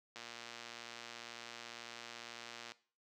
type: click train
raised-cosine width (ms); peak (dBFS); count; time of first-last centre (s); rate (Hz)
0.2; -30; 303; 0.16-2.719; 118
effects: noise-tail reverb RT60 0.4 s tail -17 dB re dry + high-pass 200 Hz 12 dB/octave